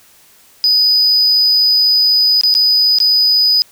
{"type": "tone with dropouts", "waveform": "sine", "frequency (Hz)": 4978, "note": "D#8", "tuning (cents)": 0, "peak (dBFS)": -6, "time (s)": [0.64, 3.62], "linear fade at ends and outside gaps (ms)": 0, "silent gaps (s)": [[2.411, 2.435], [2.541, 2.551], [2.986, 3.002]], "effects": ["tanh soft clip ceiling -7 dBFS", "white hiss -47 dBFS RMS until 3.71 s"]}